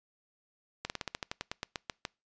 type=slowing click train; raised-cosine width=0.2 ms; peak=-17 dBFS; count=14; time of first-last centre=0.85-2.052 s; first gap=49 ms; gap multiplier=1.1; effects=noise-tail reverb RT60 0.3 s tail -26 dB re dry + resampled to 16000 Hz